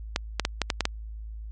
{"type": "clicks", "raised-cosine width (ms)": 0.2, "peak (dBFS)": -6, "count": 7, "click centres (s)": [0.161, 0.397, 0.451, 0.617, 0.702, 0.807, 0.854], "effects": ["added 54 Hz sine -35 dBFS peak until 1.51 s", "MP3 48 kbps"]}